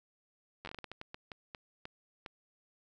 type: slowing click train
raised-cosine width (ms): 0.3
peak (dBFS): -27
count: 15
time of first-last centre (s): 0.65-2.262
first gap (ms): 10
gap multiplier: 1.33
effects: none